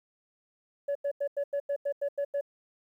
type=tone bursts; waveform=sine; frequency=567 Hz; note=C#5; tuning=39 cents sharp; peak=-25 dBFS; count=10; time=0.88-2.411 s; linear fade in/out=10 ms; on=73 ms; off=89 ms; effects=tanh soft clip ceiling -25 dBFS + 11-bit